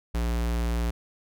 square tone, 58.27 Hz, A#1, in tune, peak -25 dBFS, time 0.14-0.91 s, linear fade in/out 10 ms, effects none

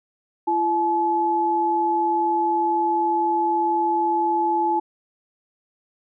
sine tone pair together, 339.2 / 858 Hz, E4 / A5, +50 / -44 cents, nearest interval octave + major third, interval 1606 cents, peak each -24 / -19 dBFS, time 0.47-4.8 s, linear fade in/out 10 ms, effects none

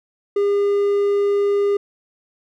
triangle tone, 404.5 Hz, G#4, 46 cents flat, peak -13 dBFS, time 0.36-1.77 s, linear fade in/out 5 ms, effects none

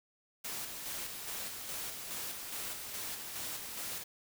white noise with tremolo, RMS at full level -40 dBFS, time 0.44-4.04 s, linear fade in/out 10 ms, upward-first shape square, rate 2.4 Hz, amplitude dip 35%, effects none

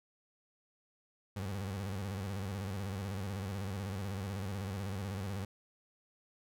30% pulse tone with vibrato, 97.5 Hz, G2, 9 cents flat, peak -34 dBFS, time 1.36-5.45 s, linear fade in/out 5 ms, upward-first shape square, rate 16 Hz, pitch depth 88 cents each way, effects none

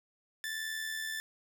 sawtooth tone with amplitude modulation, 1760 Hz, A6, in tune, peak -30 dBFS, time 0.44-1.2 s, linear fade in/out 0 ms, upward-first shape sine, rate 80.7 Hz, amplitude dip 45%, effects 11-bit

